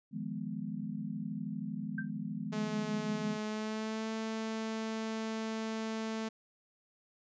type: chord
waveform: sine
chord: F half-diminished seventh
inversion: third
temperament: equal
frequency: 155.56 / 174.61 / 207.7 / 246.9 Hz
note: Eb3 / F3 / Ab3 / Cb4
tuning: 0 / 0 / 0 / 0 cents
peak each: -43 / -43 / -39 / -42 dBFS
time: 0.11-3.39 s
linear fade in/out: 50 ms
type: tone with exponential decay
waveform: sine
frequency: 1568 Hz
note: G6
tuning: in tune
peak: -33 dBFS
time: 1.98-2.1 s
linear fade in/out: 5 ms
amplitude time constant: 24 ms
type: tone with pitch glide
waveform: sawtooth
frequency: 213.7 to 221.4 Hz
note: G#3 to A3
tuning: +50 to +11 cents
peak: -31 dBFS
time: 2.52-6.29 s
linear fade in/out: 10 ms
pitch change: +61 cents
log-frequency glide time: 3.43-4.1 s
effects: resampled to 16000 Hz